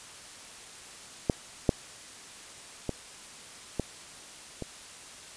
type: clicks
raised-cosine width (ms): 2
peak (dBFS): -9 / -7 / -16 / -14 / -21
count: 5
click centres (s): 1.298 / 1.692 / 2.893 / 3.797 / 4.623
effects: white hiss -47 dBFS RMS until 5.36 s + resampled to 22050 Hz